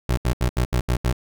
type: tone bursts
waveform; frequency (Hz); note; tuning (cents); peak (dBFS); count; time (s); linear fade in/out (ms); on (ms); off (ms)
25% pulse; 61.5; B1; -7; -14; 7; 0.09-1.128; 5; 84; 75
effects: none